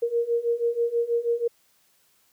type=beating tone pair; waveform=sine; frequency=466.2 / 472.4 Hz; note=A#4 / A#4; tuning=0 / +23 cents; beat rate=6.2 Hz; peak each=-26 / -24 dBFS; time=0.02-1.48 s; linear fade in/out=10 ms; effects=white hiss -64 dBFS RMS until 2.32 s + high-pass 60 Hz 12 dB/octave

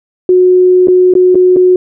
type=tone with dropouts; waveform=sine; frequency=365.3 Hz; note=F#4; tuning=22 cents flat; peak=-3 dBFS; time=0.29-1.76 s; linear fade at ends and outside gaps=2 ms; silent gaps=0.873-0.883 / 1.138-1.152 / 1.347-1.354 / 1.562-1.567 s; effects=none

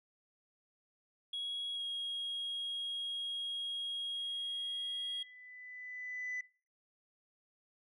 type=tone with pitch glide; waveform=sine; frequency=3322 to 3280 Hz; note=G#7 to G#7; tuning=0 to -22 cents; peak=-35 dBFS; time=1.33-5.23 s; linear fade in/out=5 ms; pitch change=-22 cents; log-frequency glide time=1.73-1.82 s
type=tone with exponential growth; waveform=sine; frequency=1997 Hz; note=B6; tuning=19 cents sharp; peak=-34 dBFS; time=4.15-6.41 s; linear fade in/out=5 ms; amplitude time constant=490 ms
effects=noise-tail reverb RT60 0.4 s tail -22 dB re dry + tanh soft clip ceiling -34 dBFS

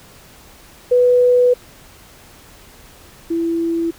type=tone pair in turn; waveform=sine; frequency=493.9 / 333.4 Hz; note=B4 / E4; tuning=0 / +20 cents; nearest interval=perfect fifth; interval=680 cents; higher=first; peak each=-9 / -16 dBFS; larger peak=first; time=0.91-1.54 / 3.3-3.91 s; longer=first; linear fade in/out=10 ms; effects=pink hiss -44 dBFS RMS until 3.98 s

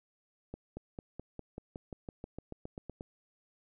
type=accelerating click train; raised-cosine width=2 ms; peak=-28 dBFS; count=16; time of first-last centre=0.54-3.009 s; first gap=230 ms; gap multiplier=0.95; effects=none

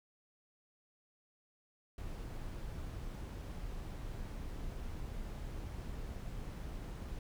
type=noise; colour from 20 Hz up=brown; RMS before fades=-43 dBFS; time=1.98-7.19 s; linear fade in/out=2 ms; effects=none

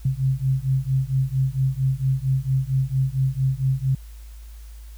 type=beating tone pair; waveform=sine; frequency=130.81 / 135.21 Hz; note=C3 / C#3; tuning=0 / -43 cents; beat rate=4.4 Hz; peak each=-22 dBFS; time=0.05-3.95 s; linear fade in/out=5 ms; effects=added 54 Hz sine -37 dBFS peak until 4.97 s + white hiss -54 dBFS RMS until 4.97 s

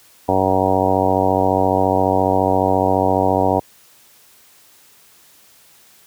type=harmonic tone; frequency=94.5 Hz; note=F#2; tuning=37 cents sharp; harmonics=1 / 2 / 3 / 4 / 5 / 6 / 7 / 8 / 9 / 10; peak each=-24 / -26 / -22 / -25 / -22 / -22 / -22 / -20 / -26 / -23 dBFS; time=0.28-3.6 s; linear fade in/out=10 ms; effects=white hiss -50 dBFS RMS until 6.06 s + high-pass 60 Hz 12 dB/octave

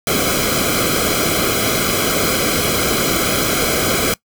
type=noise with comb filter; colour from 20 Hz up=pink; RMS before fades=-17 dBFS; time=0.07-4.14 s; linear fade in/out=2 ms; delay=1.1 ms; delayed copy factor=-0.85; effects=noise-tail reverb RT60 0.1 s tail -21 dB re dry

